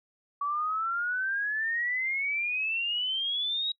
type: exponential sweep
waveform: sine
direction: up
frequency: 1135 to 3844 Hz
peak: -27 dBFS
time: 0.41-3.72 s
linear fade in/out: 5 ms
effects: noise-tail reverb RT60 0.1 s tail -26 dB re dry